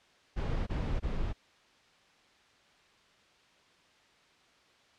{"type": "noise bursts", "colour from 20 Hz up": "brown", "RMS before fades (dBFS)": -32, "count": 3, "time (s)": [0.36, 1.332], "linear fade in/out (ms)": 20, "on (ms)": 310, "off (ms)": 21, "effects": ["white hiss -63 dBFS RMS until 4.98 s", "low-pass 4000 Hz 12 dB/octave"]}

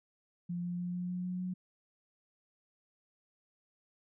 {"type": "tone with pitch steps", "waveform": "sine", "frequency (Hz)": [174.61, 175.93, 177.25, 178.59, 179.93, 181.29, 182.66], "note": ["F3", "F3", "F3", "F3", "F#3", "F#3", "F#3"], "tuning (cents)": [0, 13, 26, 39, -48, -35, -22], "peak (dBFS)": -34, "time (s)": [0.49, 1.54], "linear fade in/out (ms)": 10, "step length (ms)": 150, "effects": []}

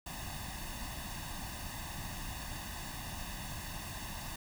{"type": "noise with comb filter", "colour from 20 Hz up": "pink", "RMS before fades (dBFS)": -42, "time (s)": [0.06, 4.36], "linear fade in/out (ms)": 5, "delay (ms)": 1.1, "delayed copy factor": 0.8, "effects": []}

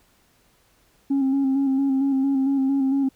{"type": "tone with vibrato", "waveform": "sine", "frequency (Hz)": 271.2, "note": "C#4", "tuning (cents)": -38, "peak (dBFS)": -16, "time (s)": [1.1, 3.09], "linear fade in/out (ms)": 10, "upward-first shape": "square", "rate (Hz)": 4.4, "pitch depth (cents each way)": 30, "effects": ["tanh soft clip ceiling -16 dBFS", "pink hiss -61 dBFS RMS until 3.15 s"]}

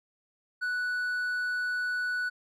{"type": "tone with hard clipping", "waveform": "sine", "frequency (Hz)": 1480, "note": "F#6", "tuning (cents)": 0, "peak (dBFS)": -29, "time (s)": [0.61, 2.3], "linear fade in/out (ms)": 20, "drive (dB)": 3, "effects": []}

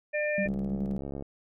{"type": "harmonic tone", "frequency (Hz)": 599, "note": "D5", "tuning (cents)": 34, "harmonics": [1, 3, 4], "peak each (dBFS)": [-28, -33, -34], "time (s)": [0.13, 0.48], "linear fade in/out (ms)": 20}
{"type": "tone with tremolo", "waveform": "sine", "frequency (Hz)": 196, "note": "G3", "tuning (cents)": 0, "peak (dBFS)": -28, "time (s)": [0.38, 0.98], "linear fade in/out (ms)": 2, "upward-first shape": "square", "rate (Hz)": 9.4, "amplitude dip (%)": 30}
{"type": "click train", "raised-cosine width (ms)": 2, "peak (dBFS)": -24, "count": 54, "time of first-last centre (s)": [0.46, 1.224], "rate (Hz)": 69.4}
{"effects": []}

